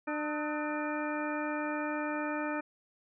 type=harmonic tone with a mistuned harmonic; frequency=299.3 Hz; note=D4; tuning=33 cents sharp; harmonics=1 / 2 / 3 / 4 / 5 / 6 / 8; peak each=-35 / -38 / -40 / -41 / -42 / -43 / -44 dBFS; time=0.07-2.61 s; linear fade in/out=10 ms; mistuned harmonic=4; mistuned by=+94 cents; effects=none